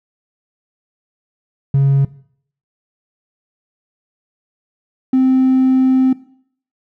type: tone pair in turn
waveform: triangle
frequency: 138 / 260.5 Hz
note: C#3 / C4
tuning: -7 / -7 cents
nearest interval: major seventh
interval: 1100 cents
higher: second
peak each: -6 dBFS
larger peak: neither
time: 1.74-2.05 / 5.13-6.13 s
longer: second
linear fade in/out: 5 ms
effects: noise-tail reverb RT60 0.6 s tail -21 dB re dry + tanh soft clip ceiling -5 dBFS